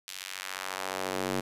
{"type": "tone with high-pass filter sweep", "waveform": "square", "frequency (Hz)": 47.13, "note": "F#1", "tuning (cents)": 33, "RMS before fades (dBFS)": -35, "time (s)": [0.07, 1.41], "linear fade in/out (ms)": 10, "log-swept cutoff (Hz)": [3500, 240], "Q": 0.93, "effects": ["resampled to 32000 Hz", "9-bit"]}